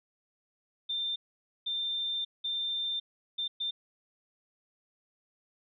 sine tone bursts at uneven times, 3587 Hz, A7, 33 cents sharp, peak -30 dBFS, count 5, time 0.89-1.16 / 1.66-2.25 / 2.44-3 / 3.38-3.48 / 3.6-3.71 s, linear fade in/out 10 ms, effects none

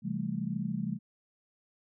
sine chord, A minor seventh, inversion first, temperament just, 132 / 165 / 198 / 220 Hz, C3 / E3 / G3 / A3, +16 / +2 / +18 / 0 cents, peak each -40 / -36 / -35 / -36 dBFS, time 0.02-0.99 s, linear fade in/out 50 ms, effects none

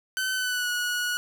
sawtooth tone with pitch glide, 1525 to 1460.3 Hz, G6 to F#6, -48 to -23 cents, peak -22 dBFS, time 0.17-1.17 s, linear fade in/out 0 ms, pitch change -75 cents, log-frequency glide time 0.33-0.7 s, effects 10-bit

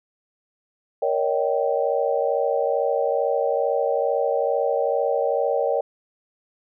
sine chord, Eb dominant seventh, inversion second, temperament just, 466.7 / 560 / 622.3 / 777.8 Hz, Bb4 / Db5 / Eb5 / G5, +2 / +18 / 0 / -14 cents, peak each -24 / -23 / -26 / -27 dBFS, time 1.02-5.81 s, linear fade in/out 5 ms, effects none

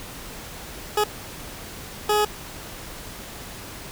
20% pulse tone bursts at uneven times, 420.2 Hz, G#4, 20 cents sharp, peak -13 dBFS, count 2, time 0.97-1.04 / 2.09-2.25 s, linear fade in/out 5 ms, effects pink hiss -38 dBFS RMS until 3.91 s

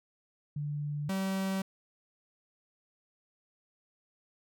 sine / 45% pulse tone pair in turn, 146.83 / 192.03 Hz, D3 / G3, 0 / -35 cents, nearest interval perfect fourth, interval 465 cents, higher second, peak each -32 / -30 dBFS, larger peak second, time 0.56-1.09 / 1.09-1.62 s, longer neither, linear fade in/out 5 ms, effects none

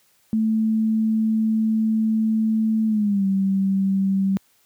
sine tone with pitch glide, 220 to 193.75 Hz, A3 to G3, 0 to -20 cents, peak -17 dBFS, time 0.33-4.37 s, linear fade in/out 0 ms, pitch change -220 cents, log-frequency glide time 2.87-3.25 s, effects white hiss -61 dBFS RMS until 4.65 s + high-pass 60 Hz 12 dB/octave

